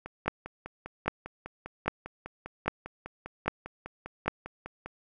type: two click trains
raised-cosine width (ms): 0.5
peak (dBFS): -9 / -24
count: 6 / 25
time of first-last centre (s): 0.28-4.28 / 0.06-4.86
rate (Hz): 1.25 / 5
effects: none